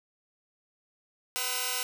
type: tone cluster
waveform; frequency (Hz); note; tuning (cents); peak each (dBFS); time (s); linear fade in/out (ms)
5% pulse; 495.1 / 761 / 1026 / 1280 / 2784; B4 / F#5 / C6 / D#6 / F7; +4 / +48 / -34 / +49 / -6; -25; 1.36-1.83; 0
effects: none